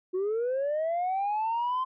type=linear sweep; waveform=sine; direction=up; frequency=358.5 to 1046.5 Hz; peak=-24 dBFS; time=0.13-1.85 s; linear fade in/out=20 ms; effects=tanh soft clip ceiling -24 dBFS